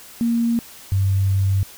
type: tone pair in turn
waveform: sine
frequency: 233.1 / 97.16 Hz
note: A#3 / G2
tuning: 0 / -15 cents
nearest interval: octave + minor third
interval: 1515 cents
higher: first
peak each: -16 / -15 dBFS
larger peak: second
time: 0.21-0.59 / 0.92-1.63 s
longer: second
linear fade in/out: 0 ms
effects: white hiss -42 dBFS RMS until 1.77 s